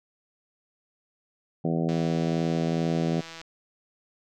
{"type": "harmonic tone", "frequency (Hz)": 82.41, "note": "E2", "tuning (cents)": 0, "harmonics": [2, 3, 4, 5, 6, 7, 8, 9], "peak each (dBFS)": [-26, -30, -32, -34, -36, -37, -38, -39], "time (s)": [1.64, 3.21], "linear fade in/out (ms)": 10}
{"type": "click train", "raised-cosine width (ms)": 0.2, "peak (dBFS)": -24, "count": 251, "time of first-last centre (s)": [1.89, 3.414], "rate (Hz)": 164}
{"effects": []}